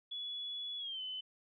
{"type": "tone with pitch glide", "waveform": "sine", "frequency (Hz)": [3402, 3031], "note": ["G#7", "F#7"], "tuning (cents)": [41, 41], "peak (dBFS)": -39, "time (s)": [0.11, 1.21], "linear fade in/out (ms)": 10, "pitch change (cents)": -200, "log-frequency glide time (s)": [0.78, 1.01], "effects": []}